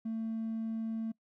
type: tone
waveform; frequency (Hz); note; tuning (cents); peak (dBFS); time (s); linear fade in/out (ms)
triangle; 223.9; A3; +30; -30; 0.05-1.12; 10
effects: noise-tail reverb RT60 0.1 s tail -25 dB re dry + tanh soft clip ceiling -29 dBFS